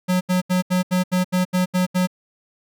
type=tone bursts; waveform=square; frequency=182.5 Hz; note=F#3; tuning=24 cents flat; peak=-17 dBFS; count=10; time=0.08-2.073 s; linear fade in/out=20 ms; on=130 ms; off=77 ms; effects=none